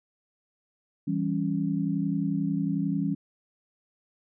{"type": "chord", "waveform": "sine", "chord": "C# diminished", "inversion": "first", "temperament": "equal", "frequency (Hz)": [164.81, 196, 277.2], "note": ["E3", "G3", "C#4"], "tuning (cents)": [0, 0, 0], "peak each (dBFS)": -29, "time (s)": [1.07, 3.15], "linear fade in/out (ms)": 10, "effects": []}